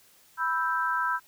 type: chord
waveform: sine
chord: E minor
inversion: second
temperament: equal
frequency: 987.8 / 1318.5 / 1568 Hz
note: B5 / E6 / G6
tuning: 0 / 0 / 0 cents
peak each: -29 dBFS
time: 0.37-1.2 s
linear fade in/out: 50 ms
effects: white hiss -59 dBFS RMS until 1.27 s